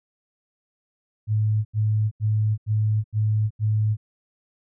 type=tone bursts; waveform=sine; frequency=107.4 Hz; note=A2; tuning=41 cents flat; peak=-18 dBFS; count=6; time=1.27-3.97 s; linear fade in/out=50 ms; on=380 ms; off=84 ms; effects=none